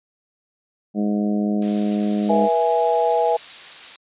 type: harmonic tone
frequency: 103.9 Hz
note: G#2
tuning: 1 cent sharp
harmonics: 2 / 3 / 4 / 5 / 6 / 7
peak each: -19 / -26 / -31 / -35 / -32 / -36 dBFS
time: 0.94-2.49 s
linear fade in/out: 50 ms
type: noise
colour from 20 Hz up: blue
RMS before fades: -31 dBFS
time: 1.62-3.96 s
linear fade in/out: 2 ms
type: chord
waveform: sine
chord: E major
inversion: second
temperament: equal with one note detuned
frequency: 482.9 / 659.3 / 830.6 Hz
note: B4 / E5 / G#5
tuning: -39 / 0 / 0 cents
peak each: -20 dBFS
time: 2.29-3.37 s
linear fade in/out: 10 ms
effects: resampled to 8000 Hz